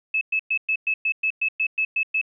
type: tone bursts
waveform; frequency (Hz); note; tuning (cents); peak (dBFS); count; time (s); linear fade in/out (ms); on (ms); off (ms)
sine; 2600; E7; -24; -19; 12; 0.14-2.214; 5; 72; 110
effects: none